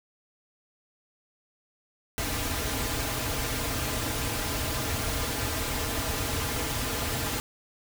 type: noise with comb filter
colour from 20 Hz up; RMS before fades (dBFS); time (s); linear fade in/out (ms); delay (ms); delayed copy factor
pink; -30; 2.18-7.4; 0; 5.4; -0.75
effects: none